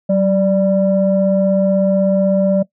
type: tone pair together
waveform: sine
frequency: 190.7 / 588.2 Hz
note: G3 / D5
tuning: -47 / +3 cents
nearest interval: octave + minor sixth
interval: 1950 cents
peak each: -13 dBFS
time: 0.09-2.63 s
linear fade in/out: 10 ms
effects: noise-tail reverb RT60 0.1 s tail -20 dB re dry + tanh soft clip ceiling -4 dBFS